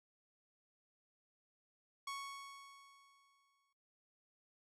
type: tone with exponential decay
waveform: sawtooth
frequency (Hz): 1108.7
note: C#6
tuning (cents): 0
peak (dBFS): -37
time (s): 2.07-3.73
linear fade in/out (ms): 5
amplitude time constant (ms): 360
effects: noise-tail reverb RT60 0.4 s tail -20 dB re dry + low-pass 10000 Hz 12 dB/octave